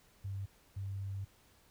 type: tone bursts at uneven times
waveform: sine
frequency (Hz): 98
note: G2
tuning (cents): 0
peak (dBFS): -37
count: 2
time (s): 0.24-0.46 / 0.76-1.25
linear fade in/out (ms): 10
effects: pink hiss -66 dBFS RMS until 1.7 s